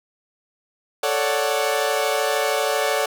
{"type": "chord", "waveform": "sawtooth", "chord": "D major seventh", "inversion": "second", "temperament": "equal", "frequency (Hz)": [440, 554.4, 587.3, 740], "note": ["A4", "C#5", "D5", "F#5"], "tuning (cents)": [0, 0, 0, 0], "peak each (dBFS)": [-21, -21, -21, -22], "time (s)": [1.03, 3.06], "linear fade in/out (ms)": 5, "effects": []}